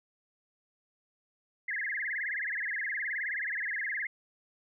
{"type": "tone with vibrato", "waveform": "sine", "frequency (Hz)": 1864.7, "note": "A#6", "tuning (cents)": 0, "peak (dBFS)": -31, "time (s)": [1.68, 4.07], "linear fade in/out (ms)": 5, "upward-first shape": "sine", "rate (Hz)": 19, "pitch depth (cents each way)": 230, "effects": []}